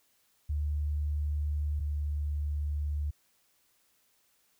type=tone pair in turn; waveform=sine; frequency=74.1 / 73.63 Hz; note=D2 / D2; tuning=+16 / +5 cents; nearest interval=unison; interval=11 cents; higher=first; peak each=-28 / -29 dBFS; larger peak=first; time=0.49-1.8 / 1.8-3.11 s; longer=neither; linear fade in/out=10 ms; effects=white hiss -70 dBFS RMS until 4.59 s